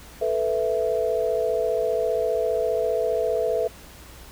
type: chord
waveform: sine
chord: A suspended second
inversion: none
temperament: just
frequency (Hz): 440 / 495 / 660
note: A4 / B4 / E5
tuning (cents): 0 / +4 / +2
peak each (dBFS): -25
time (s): 0.21-3.68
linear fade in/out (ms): 10
effects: added 60 Hz sine -48 dBFS peak until 4.31 s + pink hiss -46 dBFS RMS until 4.31 s